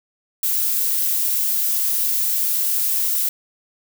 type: noise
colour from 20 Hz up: violet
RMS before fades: -20 dBFS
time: 0.43-3.29 s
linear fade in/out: 2 ms
effects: none